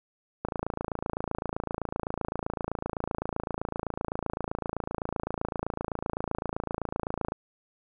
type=click train; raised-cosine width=1 ms; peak=-16 dBFS; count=192; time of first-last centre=0.45-7.321 s; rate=27.8 Hz; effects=none